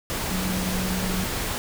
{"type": "tone in noise", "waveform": "sine", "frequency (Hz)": 185, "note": "F#3", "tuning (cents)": 0, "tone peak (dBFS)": -26, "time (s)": [0.31, 1.24], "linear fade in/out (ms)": 0, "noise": "pink", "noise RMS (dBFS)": -28, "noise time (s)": [0.1, 1.58], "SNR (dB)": -1, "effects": []}